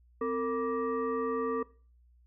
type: tone with frequency modulation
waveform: sine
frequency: 455.1 Hz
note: A#4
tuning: 42 cents flat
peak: -28 dBFS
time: 0.21-1.63 s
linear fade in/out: 5 ms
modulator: 714 Hz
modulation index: 0.93
effects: noise-tail reverb RT60 0.4 s tail -20 dB re dry + added 60 Hz sine -59 dBFS peak until 2.26 s